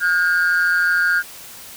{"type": "tone pair together", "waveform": "sine", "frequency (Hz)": [1433.7, 1607], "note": ["F6", "G6"], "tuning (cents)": [45, 43], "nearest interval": "major second", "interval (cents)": 198, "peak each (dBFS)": -15, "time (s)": [0, 1.23], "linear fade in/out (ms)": 50, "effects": ["tanh soft clip ceiling -11 dBFS", "white hiss -38 dBFS RMS until 1.76 s"]}